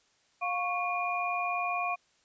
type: tone cluster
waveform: sine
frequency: 708 / 1108 / 2429 Hz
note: F5 / C#6 / D#7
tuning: +23 / -1 / -42 cents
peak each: -32 / -33 / -34 dBFS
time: 0.41-1.96 s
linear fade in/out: 20 ms
effects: white hiss -68 dBFS RMS until 2.24 s + resampled to 16000 Hz